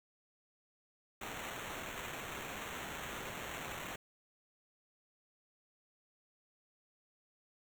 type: noise with sample-and-hold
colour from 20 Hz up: white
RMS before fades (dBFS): -44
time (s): 1.21-3.96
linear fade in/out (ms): 5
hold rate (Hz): 4900
effects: none